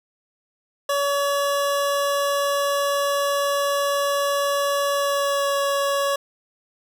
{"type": "tone with pitch glide", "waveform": "25% pulse", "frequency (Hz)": [566, 560.5], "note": ["C#5", "C#5"], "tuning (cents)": [36, 19], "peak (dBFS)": -16, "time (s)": [0.89, 6.16], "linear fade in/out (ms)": 5, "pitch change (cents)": -17, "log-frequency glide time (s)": [4.93, 5.58], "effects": []}